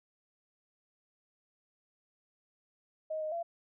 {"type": "tone with pitch steps", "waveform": "sine", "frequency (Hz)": [627, 620, 679], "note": ["D#5", "D#5", "F5"], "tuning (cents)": [13, -6, -49], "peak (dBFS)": -33, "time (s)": [3.1, 3.43], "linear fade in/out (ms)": 10, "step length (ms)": 110, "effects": []}